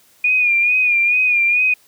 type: tone with vibrato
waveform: sine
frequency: 2442 Hz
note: D#7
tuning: 33 cents flat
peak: -12 dBFS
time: 0.24-1.74 s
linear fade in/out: 5 ms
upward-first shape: sine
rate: 2.3 Hz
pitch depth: 54 cents each way
effects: white hiss -53 dBFS RMS until 1.87 s + high-pass 60 Hz 12 dB/octave